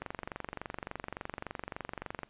click train, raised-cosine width 0.5 ms, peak -22 dBFS, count 53, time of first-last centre 0.02-2.233 s, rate 23.5 Hz, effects pink hiss -65 dBFS RMS until 2.29 s + resampled to 8000 Hz

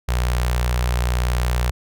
sawtooth tone with notch filter, 61 Hz, B1, 21 cents flat, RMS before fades -20 dBFS, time 0.08-1.71 s, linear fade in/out 10 ms, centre 270 Hz, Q 0.54, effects none

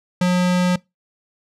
square tone, 180 Hz, F#3, 47 cents flat, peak -15 dBFS, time 0.21-0.76 s, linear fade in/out 5 ms, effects noise-tail reverb RT60 0.2 s tail -23 dB re dry + low-pass 8000 Hz 12 dB/octave

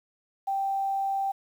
sine tone with quantisation, 783 Hz, G5, 2 cents flat, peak -25 dBFS, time 0.47-1.32 s, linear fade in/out 10 ms, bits 9, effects none

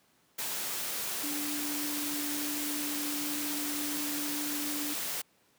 sine tone in noise, 293.7 Hz, D4, in tune, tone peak -36 dBFS, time 1.23-4.94 s, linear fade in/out 10 ms, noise white, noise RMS -35 dBFS, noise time 0.38-5.22 s, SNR -4 dB, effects pink hiss -67 dBFS RMS until 5.58 s + high-pass 150 Hz 12 dB/octave

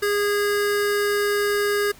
square tone pair together, 410 / 1640 Hz, G#4 / G#6, -22 / -22 cents, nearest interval 2 octaves, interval 2400 cents, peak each -21 / -27 dBFS, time 0.02-1.92 s, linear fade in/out 10 ms, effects pink hiss -48 dBFS RMS until 1.99 s

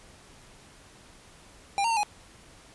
square tone with pitch steps, 799 / 921 / 907 / 832 Hz, G5 / A#5 / A#5 / G#5, +33 / -21 / -48 / +3 cents, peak -24 dBFS, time 1.78-2.032 s, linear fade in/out 0 ms, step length 63 ms, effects pink hiss -53 dBFS RMS until 2.74 s + resampled to 24000 Hz

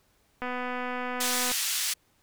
click train, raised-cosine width 0.5 ms, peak -19 dBFS, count 274, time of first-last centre 0.42-1.516 s, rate 249 Hz
white band-pass noise, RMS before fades -29 dBFS, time 1.2-1.94 s, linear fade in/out 10 ms, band 2000 to 9800 Hz, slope 12 dB/octave
effects pink hiss -67 dBFS RMS until 2.22 s

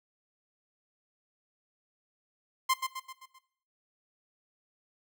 sawtooth tone with echo, 1046.5 Hz, C6, in tune, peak -20 dBFS, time 2.69-2.74 s, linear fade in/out 10 ms, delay 130 ms, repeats 5, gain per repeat -6 dB, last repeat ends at 3.39 s, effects noise-tail reverb RT60 0.6 s tail -17 dB re dry

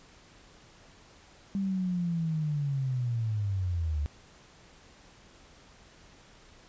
sine linear sweep, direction down, 198.5 to 70.7 Hz, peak -27 dBFS, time 1.55-4.06 s, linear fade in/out 0 ms, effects pink hiss -56 dBFS RMS until 6.68 s + resampled to 16000 Hz

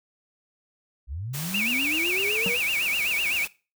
sine linear sweep, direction up, 56 to 500 Hz, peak -30 dBFS, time 1.07-2.59 s, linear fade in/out 50 ms
white noise, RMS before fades -34 dBFS, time 1.33-3.48 s, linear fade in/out 20 ms
sine tone with vibrato, 2513 Hz, D#7, 17 cents sharp, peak -23 dBFS, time 1.54-3.45 s, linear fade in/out 5 ms, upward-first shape sine, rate 7.9 Hz, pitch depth 210 cents each way
square tone with exponential decay, 185 Hz, F#3, in tune, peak -24 dBFS, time 2.46-2.57 s, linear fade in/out 2 ms, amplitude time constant 22 ms
effects noise-tail reverb RT60 0.3 s tail -19 dB re dry

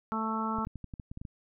harmonic tone, 220.8 Hz, A3, 6 cents sharp, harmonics 1 / 2 / 3 / 4 / 5 / 6, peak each -33 / -42 / -45 / -36 / -37 / -35 dBFS, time 0.12-0.65 s, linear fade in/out 0 ms
clicks, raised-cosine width 5 ms, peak -28 dBFS, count 10, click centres 0.586 / 0.671 / 0.757 / 0.843 / 0.938 / 0.998 / 1.115 / 1.174 / 1.215 / 1.252 s
effects none

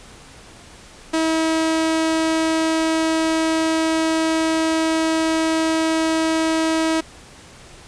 sawtooth tone, 321.5 Hz, E4, 43 cents flat, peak -13 dBFS, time 1.13-7.01 s, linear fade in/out 10 ms, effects pink hiss -43 dBFS RMS until 7.87 s + resampled to 22050 Hz

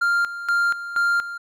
triangle tone with tremolo, 1396 Hz, F6, 1 cent flat, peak -15 dBFS, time 0.01-1.38 s, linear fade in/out 10 ms, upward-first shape square, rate 2.1 Hz, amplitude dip 75%, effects none

